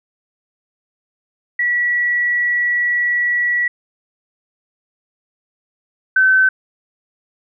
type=tone pair in turn; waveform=sine; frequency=1939 / 1530 Hz; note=B6 / G6; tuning=-32 / -42 cents; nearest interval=major third; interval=410 cents; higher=first; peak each=-14 / -9 dBFS; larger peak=second; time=1.59-3.68 / 6.16-6.49 s; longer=first; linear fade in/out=5 ms; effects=none